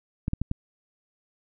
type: clicks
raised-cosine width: 5 ms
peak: -14 dBFS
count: 4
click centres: 0.281 / 0.334 / 0.416 / 0.514 s
effects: none